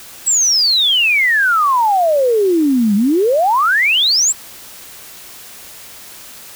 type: exponential two-way sweep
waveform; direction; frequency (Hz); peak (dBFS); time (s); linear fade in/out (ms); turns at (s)
sine; down then up; 7902 to 196 to 7902; -10; 0.26-4.33; 20; 2.95
effects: white hiss -36 dBFS RMS until 6.55 s

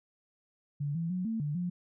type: tone with pitch steps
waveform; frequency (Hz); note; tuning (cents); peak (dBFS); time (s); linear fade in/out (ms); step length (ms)
sine; 144.3 / 166.5 / 182.4 / 224.1 / 147.5 / 177.3; D3 / E3 / F#3 / A3 / D3 / F3; -30 / +18 / -24 / +32 / +8 / +26; -30; 0.8-1.7; 10; 150
effects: none

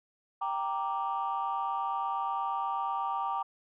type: chord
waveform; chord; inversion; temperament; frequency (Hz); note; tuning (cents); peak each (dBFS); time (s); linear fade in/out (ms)
sine; G minor; none; equal; 784 / 932.3 / 1174.7; G5 / Bb5 / D6; 0 / 0 / 0; -33; 0.41-3.43; 10
effects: tanh soft clip ceiling -23 dBFS

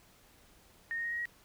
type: tone with pitch steps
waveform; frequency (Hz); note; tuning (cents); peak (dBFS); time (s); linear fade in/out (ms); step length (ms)
sine; 1844 / 1857.9 / 1871.9 / 1886 / 1900.2; A#6 / A#6 / A#6 / A#6 / A#6; -19 / -6 / +7 / +20 / +33; -33; 0.91-1.255; 0; 69
effects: pink hiss -62 dBFS RMS until 1.44 s

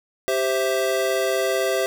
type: chord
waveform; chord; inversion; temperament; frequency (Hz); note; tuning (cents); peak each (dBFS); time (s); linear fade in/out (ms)
square; C major; second; equal; 392 / 523.3 / 659.3; G4 / C5 / E5; 0 / 0 / 0; -25; 0.28-1.86; 0
effects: none

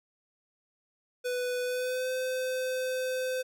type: tone with pitch glide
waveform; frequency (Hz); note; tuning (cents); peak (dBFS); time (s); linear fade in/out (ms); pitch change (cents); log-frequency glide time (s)
square; 496.1 to 513; B4 to C5; +8 to -34; -30; 1.24-3.43; 20; +58; 1.63-2.1
effects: none

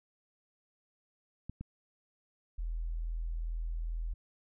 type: clicks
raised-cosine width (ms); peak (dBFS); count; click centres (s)
5; -28; 2; 1.496 / 1.61
type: tone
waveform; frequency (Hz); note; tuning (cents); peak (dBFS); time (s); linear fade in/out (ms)
sine; 41.2; E1; 0; -33; 2.58-4.14; 10
effects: none

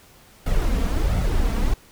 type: noise with flanger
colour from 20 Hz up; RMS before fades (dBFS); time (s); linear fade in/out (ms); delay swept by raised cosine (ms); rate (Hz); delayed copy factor
brown; -20; 0.46-1.74; 5; 1.4 to 4.4; 1.4; +0.6
effects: pink hiss -51 dBFS RMS until 1.91 s

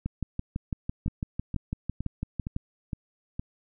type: two click trains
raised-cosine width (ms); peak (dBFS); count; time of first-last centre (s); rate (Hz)
5; -19 / -17; 6 / 16; 1.08-3.395 / 0.06-2.564; 2.16 / 5.99
effects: none

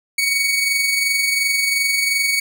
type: tone with amplitude modulation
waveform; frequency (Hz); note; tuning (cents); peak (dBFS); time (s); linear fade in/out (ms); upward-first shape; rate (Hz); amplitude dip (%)
sawtooth; 2238; C#7; +16; -11; 0.18-2.4; 5; sine; 22.8; 40
effects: none

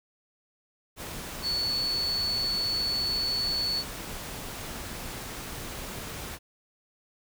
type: tone in noise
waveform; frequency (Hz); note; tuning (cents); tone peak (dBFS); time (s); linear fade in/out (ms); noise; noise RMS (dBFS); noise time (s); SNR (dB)
sine; 4435; C#8; 0; -26; 1.42-3.84; 50; pink; -38; 0.96-6.39; +9
effects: none

